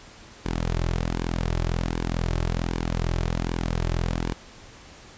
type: tone with flanger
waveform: sawtooth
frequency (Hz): 42.23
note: E1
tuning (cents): +43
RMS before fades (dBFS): -26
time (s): 0.45-4.34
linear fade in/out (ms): 10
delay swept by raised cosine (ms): 1.5 to 4.2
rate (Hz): 1.3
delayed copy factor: -0.55
effects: pink hiss -47 dBFS RMS until 5.17 s + resampled to 16000 Hz